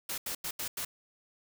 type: noise bursts at uneven times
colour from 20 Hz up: white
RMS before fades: -36 dBFS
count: 5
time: 0.09-0.18 / 0.26-0.35 / 0.44-0.51 / 0.59-0.68 / 0.77-0.85 s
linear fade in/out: 5 ms
effects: none